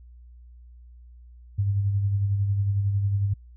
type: tone with tremolo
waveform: sine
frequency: 100 Hz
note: G2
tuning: 35 cents sharp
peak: -19 dBFS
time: 1.58-3.34 s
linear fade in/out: 10 ms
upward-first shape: sine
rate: 11 Hz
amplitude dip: 40%
effects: added 60 Hz sine -45 dBFS peak until 3.56 s